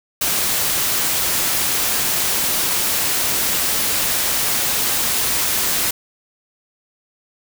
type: noise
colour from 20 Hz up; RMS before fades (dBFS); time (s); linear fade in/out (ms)
white; -19; 0.21-5.91; 5
effects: none